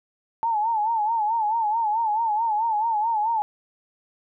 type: tone with vibrato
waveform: sine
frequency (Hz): 881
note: A5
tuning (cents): +2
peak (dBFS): -20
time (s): 0.43-3.42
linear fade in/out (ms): 0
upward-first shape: sine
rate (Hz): 4.6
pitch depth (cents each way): 100
effects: none